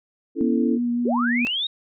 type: chord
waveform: sine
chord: A major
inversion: first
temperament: equal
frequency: 277.2 / 329.6 / 440 Hz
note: C#4 / E4 / A4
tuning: 0 / 0 / 0 cents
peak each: -24 / -24 / -28 dBFS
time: 0.35-0.79 s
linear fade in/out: 50 ms
type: tone with vibrato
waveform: sine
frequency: 240 Hz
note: B3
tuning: 49 cents flat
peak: -20 dBFS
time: 0.41-1.45 s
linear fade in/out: 0 ms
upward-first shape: triangle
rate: 5.4 Hz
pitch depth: 16 cents each way
type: linear sweep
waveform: sine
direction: up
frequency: 324.1 to 3802 Hz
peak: -22 dBFS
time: 1.05-1.67 s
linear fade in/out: 5 ms
type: click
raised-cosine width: 0.2 ms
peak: -15 dBFS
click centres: 1.47 s
effects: none